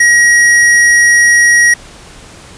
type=tone; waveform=square; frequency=1900 Hz; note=A#6; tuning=33 cents sharp; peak=-5 dBFS; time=0-1.74 s; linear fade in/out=5 ms; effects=pink hiss -35 dBFS RMS until 2.57 s + resampled to 22050 Hz